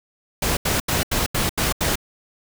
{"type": "noise bursts", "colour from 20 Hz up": "pink", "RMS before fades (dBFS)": -21, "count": 7, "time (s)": [0.42, 1.956], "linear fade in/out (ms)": 5, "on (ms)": 150, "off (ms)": 81, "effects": []}